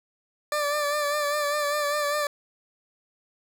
20% pulse tone with vibrato, 587.3 Hz, D5, in tune, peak -19 dBFS, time 0.52-2.27 s, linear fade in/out 2 ms, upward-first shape sine, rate 5 Hz, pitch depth 37 cents each way, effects none

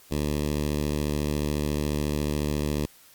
10% pulse tone with notch filter, 74.1 Hz, D2, 16 cents sharp, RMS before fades -27 dBFS, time 0.11-2.86 s, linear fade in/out 5 ms, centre 1400 Hz, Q 0.92, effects white hiss -54 dBFS RMS until 3.14 s + Opus 48 kbps

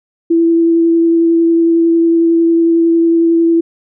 sine tone with vibrato, 333.1 Hz, E4, 18 cents sharp, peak -7 dBFS, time 0.3-3.61 s, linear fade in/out 10 ms, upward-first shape triangle, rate 11 Hz, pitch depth 12 cents each way, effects none

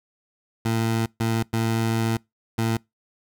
20% pulse tone bursts at uneven times, 113.2 Hz, A2, 50 cents sharp, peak -16 dBFS, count 4, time 0.65-1.06 / 1.2-1.43 / 1.53-2.17 / 2.58-2.77 s, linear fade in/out 5 ms, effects noise-tail reverb RT60 0.2 s tail -25 dB re dry

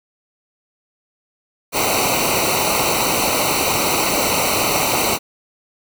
pink noise with comb filter, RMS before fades -18 dBFS, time 1.72-5.19 s, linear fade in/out 50 ms, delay 0.59 ms, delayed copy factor -0.95, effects none

